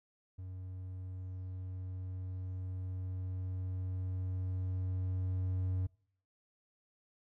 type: tone with level ramp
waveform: triangle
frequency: 92.7 Hz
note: F#2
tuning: 4 cents sharp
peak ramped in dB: -40 to -29 dBFS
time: 0.38-5.87 s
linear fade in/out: 10 ms
effects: noise-tail reverb RT60 0.6 s tail -25 dB re dry